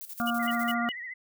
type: noise with tremolo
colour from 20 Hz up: violet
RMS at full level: -40 dBFS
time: 0.01-0.74 s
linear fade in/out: 0 ms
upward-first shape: square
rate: 12 Hz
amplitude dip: 70%
type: harmonic tone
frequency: 235.9 Hz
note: A#3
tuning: 21 cents sharp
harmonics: 1 / 3 / 5 / 6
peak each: -29 / -32 / -34 / -32 dBFS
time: 0.2-0.89 s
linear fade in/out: 0 ms
type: tone bursts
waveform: sine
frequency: 2923 Hz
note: F#7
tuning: 22 cents flat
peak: -31 dBFS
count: 4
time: 0.27-0.92 s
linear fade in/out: 5 ms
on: 35 ms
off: 170 ms
type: tone with vibrato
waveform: sine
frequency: 1961 Hz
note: B6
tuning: 13 cents flat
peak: -36 dBFS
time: 0.39-1.14 s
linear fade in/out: 10 ms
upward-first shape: sine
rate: 14 Hz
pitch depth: 79 cents each way
effects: none